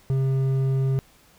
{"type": "tone with hard clipping", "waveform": "sine", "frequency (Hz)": 133.8, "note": "C3", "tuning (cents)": 39, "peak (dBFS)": -21, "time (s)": [0.1, 0.99], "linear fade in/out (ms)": 0, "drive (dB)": 6, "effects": ["pink hiss -56 dBFS RMS until 1.38 s"]}